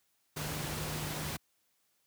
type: tone in noise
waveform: sine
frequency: 152.3 Hz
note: D#3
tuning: 37 cents flat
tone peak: -40 dBFS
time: 0.36-1.37 s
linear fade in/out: 10 ms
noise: pink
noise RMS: -38 dBFS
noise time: 0.36-1.37 s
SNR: -5 dB
effects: white hiss -75 dBFS RMS until 2.06 s + high-pass 60 Hz 12 dB/octave